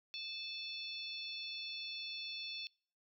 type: harmonic tone with a mistuned harmonic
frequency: 873 Hz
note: A5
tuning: 14 cents flat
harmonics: 3 / 4 / 5 / 6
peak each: -47 / -46 / -46 / -53 dBFS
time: 0.14-2.67 s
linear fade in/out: 0 ms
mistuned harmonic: 6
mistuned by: +56 cents
effects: noise-tail reverb RT60 0.5 s tail -26 dB re dry